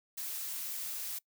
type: noise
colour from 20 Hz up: blue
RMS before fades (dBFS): -39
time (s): 0.17-1.19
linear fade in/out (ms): 10
effects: noise-tail reverb RT60 0.1 s tail -23 dB re dry